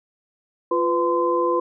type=tone cluster; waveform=sine; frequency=348.3 / 499 / 1030 Hz; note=F4 / B4 / C6; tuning=-5 / +18 / -28 cents; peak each=-22 dBFS; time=0.71-1.6 s; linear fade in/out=5 ms; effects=none